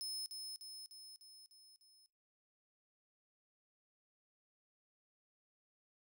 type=tone with echo; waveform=sawtooth; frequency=5200 Hz; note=E8; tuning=24 cents flat; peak=-39 dBFS; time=0.01-0.26 s; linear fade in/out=0 ms; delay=300 ms; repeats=6; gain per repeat=-4 dB; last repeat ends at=2.06 s; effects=noise-tail reverb RT60 0.4 s tail -22 dB re dry